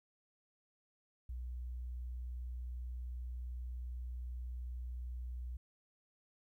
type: tone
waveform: sine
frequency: 61.3 Hz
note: B1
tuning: 12 cents flat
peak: -40 dBFS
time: 1.29-5.57 s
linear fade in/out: 5 ms
effects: 13-bit